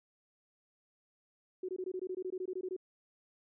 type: tone bursts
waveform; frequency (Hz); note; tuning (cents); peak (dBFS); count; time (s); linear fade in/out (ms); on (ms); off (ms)
sine; 370; F#4; 0; -35; 15; 1.63-2.765; 5; 57; 20
effects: none